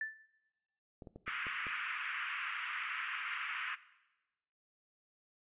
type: tone with exponential decay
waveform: sine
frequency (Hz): 1760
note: A6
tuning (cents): 0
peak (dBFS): -33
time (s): 0.01-0.31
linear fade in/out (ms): 2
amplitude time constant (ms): 64
type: clicks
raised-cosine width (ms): 2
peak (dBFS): -35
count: 6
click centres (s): 1.022 / 1.072 / 1.16 / 1.279 / 1.468 / 1.668
type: band-pass noise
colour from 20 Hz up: pink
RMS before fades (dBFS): -40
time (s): 1.26-3.76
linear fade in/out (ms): 20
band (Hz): 1200 to 2800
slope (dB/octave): 48
effects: noise-tail reverb RT60 1.0 s tail -17 dB re dry + resampled to 8000 Hz